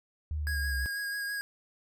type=linear sweep; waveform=sine; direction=down; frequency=77.78 to 63 Hz; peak=-30 dBFS; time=0.31-0.86 s; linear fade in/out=0 ms
type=tone with vibrato; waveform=square; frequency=1641 Hz; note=G#6; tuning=21 cents flat; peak=-33 dBFS; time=0.47-1.41 s; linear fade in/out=0 ms; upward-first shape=sine; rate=6.1 Hz; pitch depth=18 cents each way
effects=none